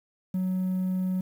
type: tone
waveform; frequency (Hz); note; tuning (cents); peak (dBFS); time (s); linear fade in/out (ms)
triangle; 185.4; F#3; +4; -22; 0.34-1.21; 5
effects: tanh soft clip ceiling -19 dBFS + 9-bit